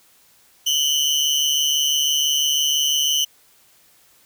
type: tone pair together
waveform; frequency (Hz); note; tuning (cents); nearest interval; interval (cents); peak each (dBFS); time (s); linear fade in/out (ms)
30% pulse; 2946 / 3092; F#7 / G7; -8 / -24; minor second; 84; -17; 0.66-3.25; 10
effects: white hiss -55 dBFS RMS until 4.25 s